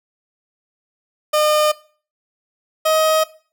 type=tone pair in turn; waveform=30% pulse; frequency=607 / 630.3 Hz; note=D#5 / D#5; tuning=-43 / +22 cents; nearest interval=minor second; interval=65 cents; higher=second; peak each=-11 dBFS; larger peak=neither; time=1.33-1.72 / 2.85-3.24 s; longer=neither; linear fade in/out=10 ms; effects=noise-tail reverb RT60 0.4 s tail -18 dB re dry